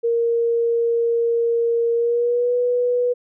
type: tone with pitch glide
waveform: sine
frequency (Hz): 466.2 to 489.9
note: A#4 to B4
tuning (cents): 0 to -14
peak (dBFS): -16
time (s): 0.03-3.14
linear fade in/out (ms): 20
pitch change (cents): +86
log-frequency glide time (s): 1.94-2.54
effects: none